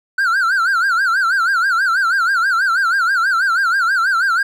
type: tone with vibrato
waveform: triangle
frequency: 1466 Hz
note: F#6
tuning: 16 cents flat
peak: -11 dBFS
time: 0.18-4.43 s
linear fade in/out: 5 ms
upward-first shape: sine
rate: 6.2 Hz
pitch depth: 170 cents each way
effects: none